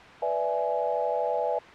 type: chord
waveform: sine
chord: E dominant seventh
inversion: second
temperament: equal with one note detuned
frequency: 493.9 / 587.3 / 659.3 / 836.9 Hz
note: B4 / D5 / E5 / G#5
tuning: 0 / 0 / 0 / +13 cents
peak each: -30 dBFS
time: 0.22-1.59 s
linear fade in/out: 5 ms
effects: white hiss -45 dBFS RMS until 1.74 s + low-pass 2000 Hz 12 dB/octave